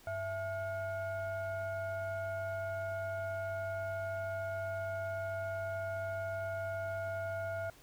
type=tone with frequency modulation; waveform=sine; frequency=664 Hz; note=E5; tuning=12 cents sharp; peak=-35 dBFS; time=0.07-7.7 s; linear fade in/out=2 ms; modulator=762 Hz; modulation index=0.84; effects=pink hiss -60 dBFS RMS until 7.82 s